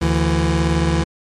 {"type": "tone pair together", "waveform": "25% pulse", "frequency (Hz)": [74.21, 166.6], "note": ["D2", "E3"], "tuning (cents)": [19, 19], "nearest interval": "octave + major second", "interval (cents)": 1400, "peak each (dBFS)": -14, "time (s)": [0.01, 1.04], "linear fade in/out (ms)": 10, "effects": ["low-pass 8000 Hz 12 dB/octave", "MP3 64 kbps"]}